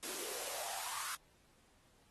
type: noise with high-pass filter sweep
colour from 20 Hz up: white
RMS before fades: -42 dBFS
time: 0.03-1.15 s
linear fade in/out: 0 ms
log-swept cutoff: 300 to 1300 Hz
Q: 4.6
effects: pink hiss -70 dBFS RMS until 2.1 s + AAC 32 kbps